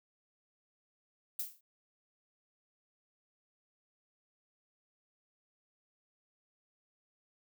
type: noise with exponential decay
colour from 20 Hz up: violet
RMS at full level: -33 dBFS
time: 1.39-1.61 s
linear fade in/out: 5 ms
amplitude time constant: 47 ms
effects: none